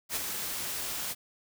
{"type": "noise with ADSR envelope", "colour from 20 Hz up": "white", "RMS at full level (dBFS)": -30, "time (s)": [0.09, 1.15], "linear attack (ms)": 68, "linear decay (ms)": 19, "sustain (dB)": -5, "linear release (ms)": 35, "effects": []}